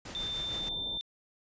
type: noise with tremolo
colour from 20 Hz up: pink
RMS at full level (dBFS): -42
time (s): 0.05-0.69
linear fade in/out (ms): 5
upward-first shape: sine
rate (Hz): 6.6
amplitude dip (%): 35
type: tone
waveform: sine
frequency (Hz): 3570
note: A7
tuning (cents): +24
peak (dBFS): -33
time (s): 0.15-1.01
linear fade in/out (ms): 0
type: low-pass noise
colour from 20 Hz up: pink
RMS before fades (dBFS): -46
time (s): 0.46-0.98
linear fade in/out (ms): 10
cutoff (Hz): 1000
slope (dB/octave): 96
effects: resampled to 16000 Hz